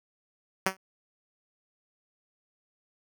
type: tone with exponential decay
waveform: 5% pulse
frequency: 190 Hz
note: F#3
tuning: 46 cents sharp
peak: -9 dBFS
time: 0.66-0.77 s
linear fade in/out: 5 ms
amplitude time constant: 22 ms
effects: none